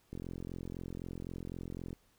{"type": "click train", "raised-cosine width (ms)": 3, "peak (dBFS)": -29, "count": 80, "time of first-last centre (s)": [0.13, 1.93], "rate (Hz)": 43.9, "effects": ["pink hiss -70 dBFS RMS until 2.18 s"]}